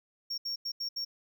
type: tone bursts at uneven times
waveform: triangle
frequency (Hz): 5520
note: F8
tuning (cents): -21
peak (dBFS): -31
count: 5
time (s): 0.3-0.38 / 0.45-0.56 / 0.65-0.72 / 0.8-0.89 / 0.96-1.05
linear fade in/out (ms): 10
effects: none